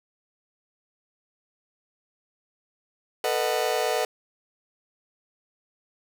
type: chord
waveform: 40% pulse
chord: B dominant seventh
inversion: third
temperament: just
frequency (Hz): 444.5 / 493.9 / 617.4 / 740.8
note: A4 / B4 / D#5 / F#5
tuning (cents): +18 / 0 / -14 / +2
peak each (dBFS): -28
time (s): 3.24-4.05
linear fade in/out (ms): 2
effects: none